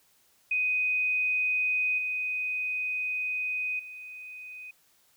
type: tone with level steps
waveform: sine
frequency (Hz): 2500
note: D#7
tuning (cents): +8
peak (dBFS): -24 / -28 / -40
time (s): 0.51-4.71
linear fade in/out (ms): 5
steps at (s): 1.98 / 3.79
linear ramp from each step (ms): 5
effects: white hiss -65 dBFS RMS until 5.16 s